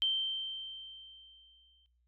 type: tone with exponential decay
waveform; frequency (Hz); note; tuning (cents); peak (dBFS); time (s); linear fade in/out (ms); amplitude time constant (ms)
sine; 3125; G7; -6; -26; 0.02-1.86; 0; 400
effects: noise-tail reverb RT60 0.3 s tail -18 dB re dry + added 60 Hz sine -70 dBFS peak until 2.07 s